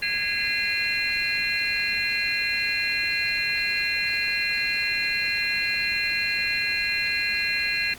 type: tone cluster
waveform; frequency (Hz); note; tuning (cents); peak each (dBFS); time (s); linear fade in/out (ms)
sine; 1649 / 2061 / 2429 / 2718 / 4149; G#6 / C7 / D#7 / F7 / C8; -13 / -27 / -42 / -48 / -15; -29; 0.02-7.94; 5
effects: pink hiss -44 dBFS RMS until 7.98 s + Opus 24 kbps